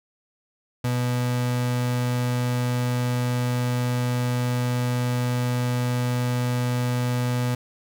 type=tone; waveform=35% pulse; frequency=123.47 Hz; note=B2; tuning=in tune; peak=-20 dBFS; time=0.84-7.55 s; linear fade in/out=5 ms; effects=none